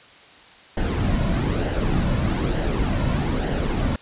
brown noise with flanger, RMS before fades -22 dBFS, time 0.77-3.96 s, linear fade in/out 2 ms, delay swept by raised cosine 0.83 to 2.53 ms, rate 1.1 Hz, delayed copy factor -0.5, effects white hiss -47 dBFS RMS until 4.01 s + resampled to 8000 Hz

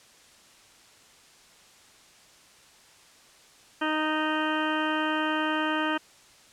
harmonic tone, 310 Hz, D#4, 6 cents flat, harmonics 1 / 2 / 3 / 4 / 5 / 6 / 8 / 9 / 10, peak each -29 / -34 / -32 / -33 / -32 / -36 / -40 / -40 / -38 dBFS, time 3.81-5.98 s, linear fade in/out 10 ms, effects white hiss -55 dBFS RMS until 6.52 s + low-pass 8000 Hz 12 dB/octave

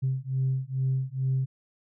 sine beating tone pair, 130.81 / 133.11 Hz, C3 / C3, 0 / +30 cents, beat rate 2.3 Hz, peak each -27 / -27 dBFS, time 0.02-1.46 s, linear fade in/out 20 ms, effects tanh soft clip ceiling -19 dBFS

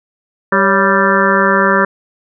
harmonic tone with a mistuned harmonic, 196 Hz, G3, in tune, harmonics 1 / 2 / 3 / 5 / 6 / 7 / 8 / 9, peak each -17 / -17 / -17 / -17 / -17 / -17 / -17 / -17 dBFS, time 0.52-1.85 s, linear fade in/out 5 ms, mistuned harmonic 3, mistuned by -72 cents, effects none

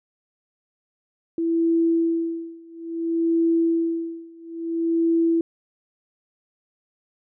sine tone with tremolo, 331.8 Hz, E4, 11 cents sharp, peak -16 dBFS, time 1.38-5.41 s, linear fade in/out 2 ms, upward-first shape sine, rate 0.59 Hz, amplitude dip 95%, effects none

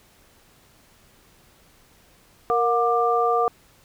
sine tone cluster, 467 / 721 / 1186 Hz, A#4 / F#5 / D6, +3 / -45 / +17 cents, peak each -22 dBFS, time 2.5-3.48 s, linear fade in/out 0 ms, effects pink hiss -56 dBFS RMS until 3.84 s

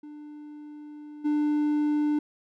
triangle tone with level steps, 297.8 Hz, D4, 24 cents sharp, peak -38 / -20 dBFS, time 0.03-2.19 s, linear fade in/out 5 ms, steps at 1.24 s, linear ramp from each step 20 ms, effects none

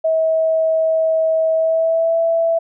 sine tone with pitch glide, 643 to 662.6 Hz, E5 to E5, -43 to +9 cents, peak -13 dBFS, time 0.04-2.59 s, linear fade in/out 10 ms, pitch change +52 cents, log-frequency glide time 1.53-2.18 s, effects none

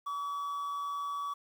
triangle tone with amplitude modulation, 1139 Hz, C#6, 47 cents sharp, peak -30 dBFS, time 0.06-1.34 s, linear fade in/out 10 ms, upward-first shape sine, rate 162 Hz, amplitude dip 35%, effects 10-bit

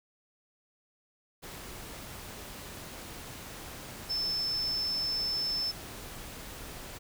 sine tone in noise, 5274 Hz, E8, in tune, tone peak -29 dBFS, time 4.09-5.72 s, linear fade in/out 20 ms, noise pink, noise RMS -44 dBFS, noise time 1.42-6.99 s, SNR +12 dB, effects none

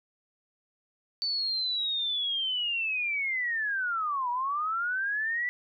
sine linear two-way sweep, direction down then up, 4543 to 951 to 1980 Hz, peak -27 dBFS, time 1.22-5.49 s, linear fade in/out 0 ms, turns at 4.3 s, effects none

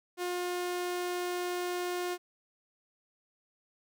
sawtooth tone, 356.6 Hz, F4, 36 cents sharp, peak -28 dBFS, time 0.17-2.18 s, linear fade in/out 50 ms, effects none

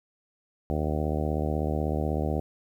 harmonic tone, 76.2 Hz, D#2, 36 cents flat, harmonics 1 / 2 / 3 / 4 / 5 / 6 / 7 / 8 / 9 / 10, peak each -29 / -32 / -34 / -35 / -36 / -37 / -37 / -38 / -39 / -39 dBFS, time 0.7-2.4 s, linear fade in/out 0 ms, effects 10-bit

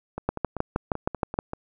two click trains, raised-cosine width 1 ms, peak -9 / -17 dBFS, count 8 / 8, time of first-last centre 0.29-1.389 / 0.18-1.534 s, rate 6.37 / 5.17 Hz, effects none

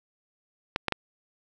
clicks, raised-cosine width 0.3 ms, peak -9 dBFS, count 3, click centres 0.761 / 0.883 / 0.923 s, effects none

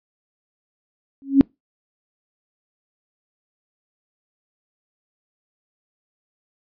sine tone with exponential growth, 274 Hz, C#4, 20 cents flat, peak -4 dBFS, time 1.22-1.41 s, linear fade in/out 0 ms, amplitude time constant 40 ms, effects noise-tail reverb RT60 0.2 s tail -25 dB re dry + resampled to 11025 Hz

